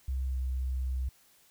sine tone with pitch glide, 65.41 to 64.43 Hz, C2 to C2, 0 to -26 cents, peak -29 dBFS, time 0.08-1.09 s, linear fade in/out 5 ms, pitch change -26 cents, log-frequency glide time 0.28-0.37 s, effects white hiss -63 dBFS RMS until 1.5 s

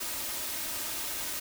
white noise with comb filter, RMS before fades -35 dBFS, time 0-1.4 s, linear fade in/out 10 ms, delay 3.2 ms, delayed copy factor +0.5, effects none

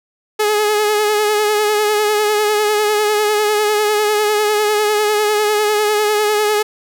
sawtooth tone with vibrato, 421.7 Hz, G#4, 26 cents sharp, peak -9 dBFS, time 0.39-6.63 s, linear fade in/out 10 ms, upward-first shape sine, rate 10 Hz, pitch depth 33 cents each way, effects none

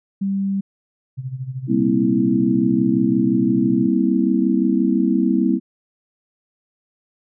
sine tone, 196 Hz, G3, in tune, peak -18 dBFS, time 0.21-0.61 s, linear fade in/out 10 ms
sine tone with tremolo, 130 Hz, C3, 11 cents flat, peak -22 dBFS, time 1.17-3.88 s, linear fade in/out 20 ms, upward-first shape sine, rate 13 Hz, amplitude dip 75%
sine chord, C dominant seventh, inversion second, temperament just, 196.22 / 235.5 / 261.6 / 327 Hz, G3 / Bb3 / C4 / E4, +2 / +18 / 0 / -14 cents, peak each -20 dBFS, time 1.67-5.6 s, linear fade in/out 50 ms
effects none

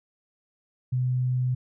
sine tone, 126.5 Hz, B2, 42 cents sharp, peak -22 dBFS, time 0.92-1.55 s, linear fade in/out 10 ms, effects none

